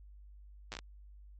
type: slowing click train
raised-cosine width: 0.2 ms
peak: -24 dBFS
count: 6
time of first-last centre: 0.72-0.79 s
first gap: 8 ms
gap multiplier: 1.28
effects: added 50 Hz sine -51 dBFS peak until 1.39 s + MP3 32 kbps